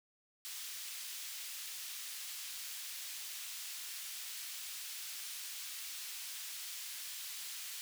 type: high-pass noise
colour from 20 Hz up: pink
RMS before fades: -45 dBFS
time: 0.45-7.81 s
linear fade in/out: 0 ms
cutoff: 3000 Hz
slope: 12 dB/octave
effects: none